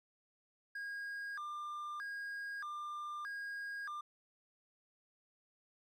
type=tone with vibrato; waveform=triangle; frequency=1396.9 Hz; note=F6; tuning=in tune; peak=-39 dBFS; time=0.75-4.01 s; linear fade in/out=5 ms; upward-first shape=square; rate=0.8 Hz; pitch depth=270 cents each way; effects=none